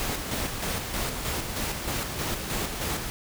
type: noise with tremolo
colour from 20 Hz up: pink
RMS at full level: -29 dBFS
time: 0-3.1 s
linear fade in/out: 0 ms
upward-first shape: square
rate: 3.2 Hz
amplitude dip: 40%
effects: none